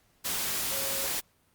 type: tone in noise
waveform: sine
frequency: 545 Hz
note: C#5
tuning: 29 cents flat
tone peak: -39 dBFS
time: 0.71-1.08 s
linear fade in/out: 20 ms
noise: white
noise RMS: -31 dBFS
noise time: 0.24-1.21 s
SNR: -11 dB
effects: pink hiss -67 dBFS RMS until 1.54 s + Opus 48 kbps